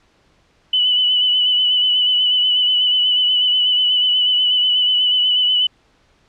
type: tone with vibrato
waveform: sine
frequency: 2985 Hz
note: F#7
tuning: 15 cents sharp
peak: -12 dBFS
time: 0.73-5.67 s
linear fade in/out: 5 ms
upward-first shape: sine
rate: 8.2 Hz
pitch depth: 30 cents each way
effects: pink hiss -57 dBFS RMS until 6.28 s + low-pass 5000 Hz 12 dB/octave